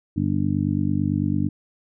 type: harmonic tone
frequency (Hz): 49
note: G1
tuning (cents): 0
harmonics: 2 / 3 / 4 / 5 / 6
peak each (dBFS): -26 / -26 / -26 / -26 / -26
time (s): 0.16-1.49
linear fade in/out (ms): 10
effects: none